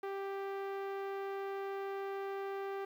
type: tone with low-pass filter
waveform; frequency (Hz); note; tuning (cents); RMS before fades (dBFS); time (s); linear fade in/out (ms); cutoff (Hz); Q
sawtooth; 392.9; G4; +4; -40; 0.03-2.85; 5; 1900; 0.69
effects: 11-bit